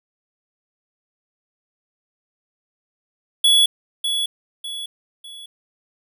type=tone with echo; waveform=square; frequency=3386 Hz; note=G#7; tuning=33 cents sharp; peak=-12 dBFS; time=3.44-3.66 s; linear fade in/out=5 ms; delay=600 ms; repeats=3; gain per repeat=-8 dB; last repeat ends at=5.46 s; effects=none